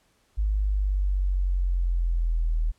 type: exponential sweep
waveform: sine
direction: down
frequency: 52.1 to 39.56 Hz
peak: -21 dBFS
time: 0.37-2.72 s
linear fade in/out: 20 ms
effects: pink hiss -66 dBFS RMS until 2.78 s + low-pass 11000 Hz 12 dB/octave